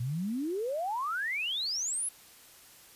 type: exponential sweep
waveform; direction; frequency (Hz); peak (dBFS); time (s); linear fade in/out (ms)
sine; up; 114.4 to 11175; -30; 0-2.09; 5
effects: white hiss -55 dBFS RMS until 2.95 s + resampled to 32000 Hz